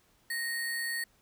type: tone with sample-and-hold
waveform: sine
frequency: 1864.7 Hz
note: A#6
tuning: in tune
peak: -31 dBFS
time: 0.3-1.04 s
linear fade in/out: 5 ms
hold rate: 6300 Hz
effects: pink hiss -67 dBFS RMS until 1.21 s